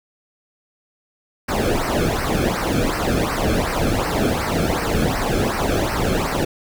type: noise with flanger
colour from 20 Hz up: brown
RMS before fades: -20 dBFS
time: 1.48-6.45 s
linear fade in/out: 10 ms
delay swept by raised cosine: 0.28 to 1.07 ms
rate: 2.7 Hz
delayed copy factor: -0.85
effects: none